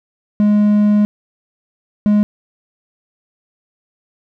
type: tone bursts at uneven times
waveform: triangle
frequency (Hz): 208.3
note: G#3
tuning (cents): +5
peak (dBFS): -7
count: 2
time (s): 0.4-1.05 / 2.06-2.23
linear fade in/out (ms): 0
effects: none